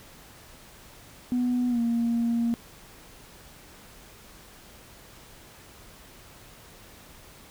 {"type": "tone with pitch glide", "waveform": "sine", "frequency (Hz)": [246.9, 233.7], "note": ["B3", "A#3"], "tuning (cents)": [0, 5], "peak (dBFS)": -21, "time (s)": [1.32, 2.54], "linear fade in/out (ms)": 0, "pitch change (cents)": -95, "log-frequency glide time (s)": [1.69, 1.79], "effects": ["tanh soft clip ceiling -19 dBFS", "pink hiss -50 dBFS RMS until 7.5 s"]}